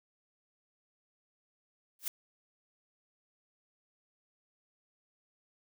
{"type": "noise with exponential growth", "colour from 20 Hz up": "blue", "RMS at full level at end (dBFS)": -30, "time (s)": [1.99, 2.08], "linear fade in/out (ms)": 2, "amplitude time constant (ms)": 19, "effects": []}